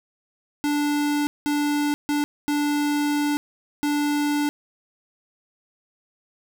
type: tone bursts at uneven times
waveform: square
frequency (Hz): 292.8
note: D4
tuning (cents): -5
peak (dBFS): -21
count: 5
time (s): 0.64-1.27 / 1.46-1.94 / 2.09-2.24 / 2.48-3.37 / 3.83-4.49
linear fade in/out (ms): 0
effects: none